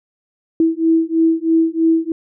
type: beating tone pair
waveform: sine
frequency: 324.7 / 327.8 Hz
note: E4 / E4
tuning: -26 / -10 cents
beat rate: 3.1 Hz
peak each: -15 dBFS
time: 0.6-2.12 s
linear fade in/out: 2 ms
effects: none